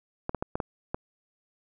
clicks, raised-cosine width 1 ms, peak -15 dBFS, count 6, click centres 0.294 / 0.347 / 0.425 / 0.555 / 0.602 / 0.945 s, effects none

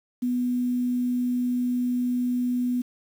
sine tone with quantisation, 246.9 Hz, B3, in tune, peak -22 dBFS, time 0.22-2.82 s, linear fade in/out 10 ms, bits 8, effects none

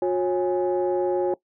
sine tone cluster, 360.7 / 547 / 827 Hz, F#4 / C#5 / G#5, -44 / -23 / -8 cents, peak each -21 / -24 / -29 dBFS, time 0.02-1.34 s, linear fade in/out 2 ms, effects noise-tail reverb RT60 0.1 s tail -20 dB re dry + tanh soft clip ceiling -14 dBFS

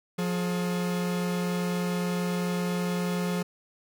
45% pulse tone pair together, 177.5 / 422.2 Hz, F3 / G#4, +28 / +29 cents, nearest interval octave + minor third, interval 1501 cents, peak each -27 / -34 dBFS, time 0.18-3.43 s, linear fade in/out 10 ms, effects none

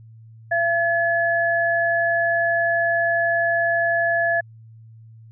sine tone pair together, 678 / 1708.5 Hz, E5 / G#6, +49 / +49 cents, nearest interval octave + major third, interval 1600 cents, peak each -20 dBFS, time 0.51-4.41 s, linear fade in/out 10 ms, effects added 112 Hz sine -42 dBFS peak until 5.31 s

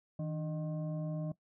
sine tone with frequency modulation, 159 Hz, D#3, 38 cents sharp, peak -34 dBFS, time 0.19-1.32 s, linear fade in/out 5 ms, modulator 456 Hz, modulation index 0.65, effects noise-tail reverb RT60 0.1 s tail -18 dB re dry

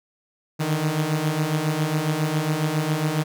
sawtooth beating tone pair, 149.7 / 157 Hz, D3 / D#3, +33 / +16 cents, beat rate 7.3 Hz, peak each -22 / -19 dBFS, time 0.59-3.24 s, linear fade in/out 20 ms, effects none

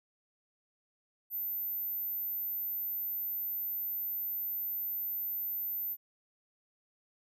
sine tone, 14190 Hz, A9, 13 cents sharp, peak -33 dBFS, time 1.3-5.97 s, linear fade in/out 50 ms, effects none

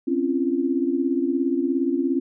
sine tone cluster, 261.8 / 278.9 / 341.3 Hz, C4 / C#4 / F4, +1 / +11 / -40 cents, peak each -24 dBFS, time 0.07-2.2 s, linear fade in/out 10 ms, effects none

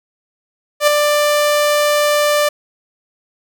sawtooth tone with ADSR envelope, 591 Hz, D5, 11 cents sharp, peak -3 dBFS, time 0.8-2.49 s, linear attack 75 ms, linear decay 4 ms, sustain -5 dB, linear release 7 ms, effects none

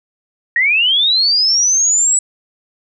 sine linear sweep, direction up, 1843 to 7902 Hz, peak -10 dBFS, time 0.56-2.19 s, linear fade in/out 2 ms, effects none

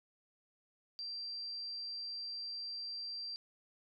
sine tone, 4711 Hz, D8, 5 cents sharp, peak -40 dBFS, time 0.99-3.36 s, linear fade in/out 0 ms, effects none

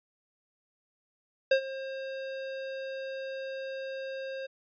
square tone with ADSR envelope, 534 Hz, C5, 35 cents sharp, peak -19 dBFS, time 1.51-4.47 s, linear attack 6 ms, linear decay 87 ms, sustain -17 dB, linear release 15 ms, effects resampled to 11025 Hz

